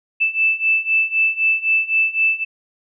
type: beating tone pair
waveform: sine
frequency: 2637 / 2640.9 Hz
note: E7 / E7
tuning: 0 / +3 cents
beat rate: 3.9 Hz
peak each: -19 / -17 dBFS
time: 0.2-2.45 s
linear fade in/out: 20 ms
effects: none